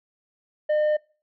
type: tone with tanh clipping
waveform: sine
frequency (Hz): 606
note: D#5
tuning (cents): -46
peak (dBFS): -20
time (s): 0.69-0.97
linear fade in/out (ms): 10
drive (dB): 5
effects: noise-tail reverb RT60 0.4 s tail -24 dB re dry